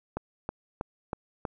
click train, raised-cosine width 1 ms, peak -17 dBFS, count 5, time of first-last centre 0.17-1.452 s, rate 3.12 Hz, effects none

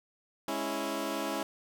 15% pulse chord, C# minor, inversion second, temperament equal, 207.7 / 277.2 / 329.6 Hz, G#3 / C#4 / E4, 0 / 0 / 0 cents, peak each -33 / -29 / -29 dBFS, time 0.48-1.43 s, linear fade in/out 2 ms, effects none

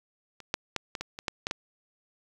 clicks, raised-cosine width 0.2 ms, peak -28 / -9 / -11 / -17 / -17 / -21 / -11 / -12 / -12 dBFS, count 9, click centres 0.403 / 0.541 / 0.763 / 0.952 / 1.01 / 1.189 / 1.282 / 1.469 / 1.511 s, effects 8-bit

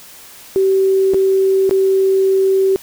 sine tone with dropouts, 384.5 Hz, G4, 33 cents flat, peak -10 dBFS, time 0.56-2.76 s, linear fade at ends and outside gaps 0 ms, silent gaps 1.136-1.144 / 1.694-1.71 s, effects white hiss -39 dBFS RMS until 2.82 s

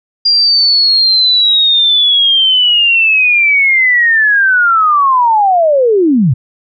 sine linear sweep, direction down, 4806 to 110 Hz, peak -6 dBFS, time 0.25-6.34 s, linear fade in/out 10 ms, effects none

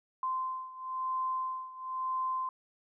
sine beating tone pair, 1037 / 1038 Hz, C6 / C6, -16 / -14 cents, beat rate 1 Hz, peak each -34 / -37 dBFS, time 0.23-2.49 s, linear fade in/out 2 ms, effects none

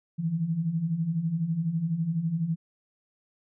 sine beating tone pair, 155.56 / 167.56 Hz, D#3 / E3, 0 / +29 cents, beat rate 12 Hz, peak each -32 / -26 dBFS, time 0.18-2.56 s, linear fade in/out 20 ms, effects none

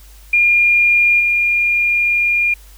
sine tone with level steps, 2413 Hz, D7, 46 cents sharp, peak -9 / -12 dBFS, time 0.33-2.54 s, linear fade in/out 5 ms, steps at 1.19 s, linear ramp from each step 20 ms, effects added 50 Hz sine -39 dBFS peak until 2.77 s + white hiss -47 dBFS RMS until 2.77 s

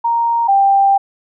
sine tone pair in turn, 932.3 / 789 Hz, A#5 / G5, 0 / +11 cents, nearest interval minor third, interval 289 cents, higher first, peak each -12 / -8 dBFS, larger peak second, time 0.04-0.48 / 0.48-0.98 s, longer second, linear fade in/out 10 ms, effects none

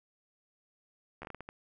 slowing click train, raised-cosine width 0.5 ms, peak -28 dBFS, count 8, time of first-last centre 1.22-1.489 s, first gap 12 ms, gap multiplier 1.38, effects none

